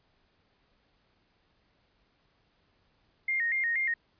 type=tone with vibrato; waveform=sine; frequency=1983 Hz; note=B6; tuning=7 cents sharp; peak=-26 dBFS; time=3.28-3.94 s; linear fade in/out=5 ms; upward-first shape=square; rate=4.2 Hz; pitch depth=110 cents each way; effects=pink hiss -70 dBFS RMS until 4.19 s + resampled to 11025 Hz